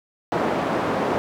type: band-pass noise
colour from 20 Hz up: white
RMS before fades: -23 dBFS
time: 0.32-1.18 s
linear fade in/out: 0 ms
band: 150 to 790 Hz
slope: 12 dB/octave
effects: none